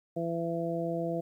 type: harmonic tone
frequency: 167.8 Hz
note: E3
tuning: 31 cents sharp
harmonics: 1 / 2 / 3 / 4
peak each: -35 / -35 / -35 / -35 dBFS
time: 0.16-1.21 s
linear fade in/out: 10 ms
effects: 11-bit